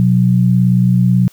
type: tone pair together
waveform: sine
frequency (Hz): 124.52 / 182.8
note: B2 / F#3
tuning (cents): +15 / -21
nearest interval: perfect fifth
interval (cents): 664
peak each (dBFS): -11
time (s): 0-1.28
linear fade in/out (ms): 0
effects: white hiss -48 dBFS RMS until 1.32 s